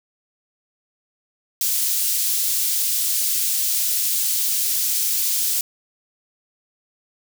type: high-pass noise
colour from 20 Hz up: white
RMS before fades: -21 dBFS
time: 1.61-5.61 s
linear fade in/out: 2 ms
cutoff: 4500 Hz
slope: 12 dB/octave
effects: none